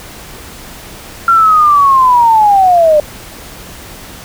sine linear sweep, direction down, 1377 to 587.3 Hz, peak -4 dBFS, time 1.28-3 s, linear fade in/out 2 ms, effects pink hiss -31 dBFS RMS until 4.24 s

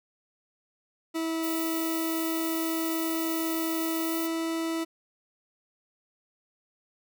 40% pulse tone with pitch glide, 325.5 to 327.6 Hz, E4 to E4, -22 to -11 cents, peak -27 dBFS, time 1.14-4.85 s, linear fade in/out 20 ms, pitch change +11 cents, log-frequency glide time 4.05-4.16 s
violet noise, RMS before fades -36 dBFS, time 1.42-4.28 s, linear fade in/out 20 ms
effects none

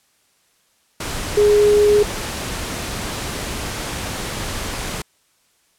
sine tone in noise, 415.3 Hz, G#4, in tune, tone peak -10 dBFS, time 1.37-2.03 s, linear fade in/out 5 ms, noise pink, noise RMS -26 dBFS, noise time 1-5.02 s, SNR +13 dB, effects white hiss -61 dBFS RMS until 5.78 s + low-pass 11000 Hz 12 dB/octave

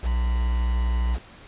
triangle tone with quantisation, 60 Hz, B1, 49 cents flat, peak -18 dBFS, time 0.02-1.19 s, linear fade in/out 50 ms, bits 6, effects pink hiss -47 dBFS RMS until 1.47 s + resampled to 8000 Hz

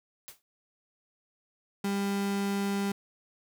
white noise with exponential decay, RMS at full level -41 dBFS, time 0.28-0.42 s, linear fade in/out 0 ms, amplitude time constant 29 ms
35% pulse tone, 199.2 Hz, G3, 28 cents sharp, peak -26 dBFS, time 1.84-2.92 s, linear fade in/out 5 ms
effects none

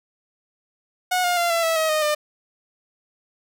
sawtooth tone with pitch steps, 730 / 710 / 690.6 / 671.7 / 653.4 / 635.5 / 618.1 / 601.2 Hz, F#5 / F5 / F5 / E5 / E5 / D#5 / D#5 / D5, -24 / +28 / -20 / +32 / -15 / +36 / -12 / +40 cents, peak -15 dBFS, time 1.11-2.15 s, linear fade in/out 10 ms, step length 130 ms, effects none

